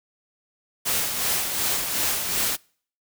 white noise with tremolo, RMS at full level -23 dBFS, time 0.85-2.57 s, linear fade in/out 20 ms, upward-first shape sine, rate 2.7 Hz, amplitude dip 45%, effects noise-tail reverb RT60 0.5 s tail -26 dB re dry

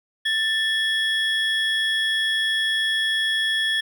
triangle tone pair together, 1770 / 3341 Hz, A6 / G#7, +10 / +10 cents, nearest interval major seventh, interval 1100 cents, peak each -21 dBFS, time 0.25-3.81 s, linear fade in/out 10 ms, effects none

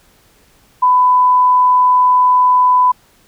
sine tone, 1000 Hz, B5, 21 cents sharp, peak -7 dBFS, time 0.82-2.92 s, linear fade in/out 10 ms, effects pink hiss -51 dBFS RMS until 3.27 s

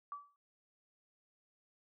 sine tone with exponential decay, 1152 Hz, D6, 34 cents flat, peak -38 dBFS, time 0.12-0.36 s, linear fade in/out 1 ms, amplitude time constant 51 ms, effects none

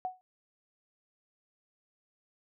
sine tone with exponential decay, 740 Hz, F#5, in tune, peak -28 dBFS, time 0.05-0.21 s, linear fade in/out 0 ms, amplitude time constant 33 ms, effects none

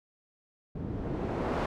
white noise with low-pass filter sweep, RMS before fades -33 dBFS, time 0.75-1.66 s, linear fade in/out 5 ms, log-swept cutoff 210 to 900 Hz, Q 0.71, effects none

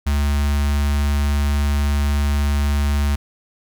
square tone with notch filter, 71.8 Hz, D2, 39 cents flat, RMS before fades -18 dBFS, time 0.06-3.16 s, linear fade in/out 10 ms, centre 450 Hz, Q 0.8, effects none

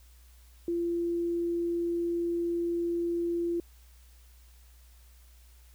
sine tone, 342.2 Hz, F4, 35 cents flat, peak -27 dBFS, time 0.68-3.6 s, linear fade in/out 2 ms, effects added 60 Hz sine -53 dBFS peak until 5.74 s + white hiss -63 dBFS RMS until 5.74 s

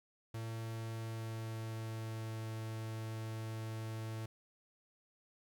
45% pulse tone with pitch glide, 112.7 to 110.89 Hz, A2 to A2, +42 to +14 cents, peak -40 dBFS, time 0.34-4.26 s, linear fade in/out 5 ms, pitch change -28 cents, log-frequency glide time 0.94-2.4 s, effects 12-bit

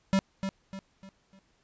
square tone with echo, 193.6 Hz, G3, 21 cents flat, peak -22 dBFS, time 0.13-0.19 s, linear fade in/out 0 ms, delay 300 ms, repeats 4, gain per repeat -8 dB, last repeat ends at 1.39 s, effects pink hiss -69 dBFS RMS until 1.63 s + resampled to 16000 Hz

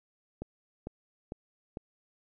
click train, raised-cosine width 2 ms, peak -24 dBFS, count 4, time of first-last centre 0.42-1.771 s, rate 2.22 Hz, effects none

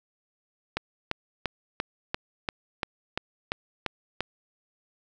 click train, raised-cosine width 0.3 ms, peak -11 dBFS, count 11, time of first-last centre 0.77-4.206 s, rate 2.91 Hz, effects none

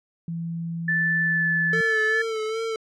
sine tone, 167.2 Hz, E3, 25 cents sharp, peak -27 dBFS, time 0.28-1.81 s, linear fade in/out 2 ms
sine tone with pitch glide, 1756 to 1736.8 Hz, A6 to A6, -4 to -23 cents, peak -20 dBFS, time 0.88-2.22 s, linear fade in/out 5 ms, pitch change -19 cents, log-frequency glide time 1.22-1.47 s
square tone with vibrato, 443.3 Hz, A4, 13 cents sharp, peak -26 dBFS, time 1.73-2.76 s, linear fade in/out 2 ms, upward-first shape sine, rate 2.5 Hz, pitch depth 40 cents each way
effects low-pass 6000 Hz 12 dB/octave

